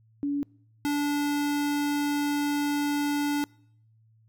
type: tone pair in turn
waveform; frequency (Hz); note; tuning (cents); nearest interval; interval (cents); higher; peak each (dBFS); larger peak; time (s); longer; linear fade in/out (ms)
sine / square; 285.4 / 290.2; D4 / D4; -49 / -21; unison; 28; second; -25; neither; 0.23-0.43 / 0.85-3.44; second; 0
effects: noise-tail reverb RT60 0.7 s tail -26 dB re dry + added 111 Hz sine -58 dBFS peak until 4.28 s